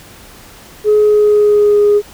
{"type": "tone with pitch glide", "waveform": "sine", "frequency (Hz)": [422.5, 413.1], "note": ["G#4", "G#4"], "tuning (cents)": [30, -9], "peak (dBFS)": -5, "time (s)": [0.84, 2.02], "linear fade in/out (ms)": 50, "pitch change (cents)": -39, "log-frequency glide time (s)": [0.96, 1.79], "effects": ["tanh soft clip ceiling -3 dBFS", "pink hiss -38 dBFS RMS until 2.13 s"]}